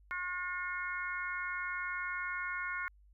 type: harmonic tone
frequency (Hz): 360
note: F#4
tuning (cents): -47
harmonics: 3 / 4 / 5 / 6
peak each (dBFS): -42 / -38 / -44 / -41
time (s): 0.11-2.88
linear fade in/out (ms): 0
effects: added 50 Hz sine -59 dBFS peak until 3.13 s